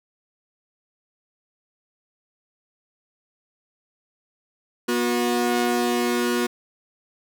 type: tone pair together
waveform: sawtooth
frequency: 241.7 / 362.2 Hz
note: B3 / F#4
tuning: -37 / -37 cents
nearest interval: perfect fifth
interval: 700 cents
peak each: -19 dBFS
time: 4.88-6.47 s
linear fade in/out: 10 ms
effects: none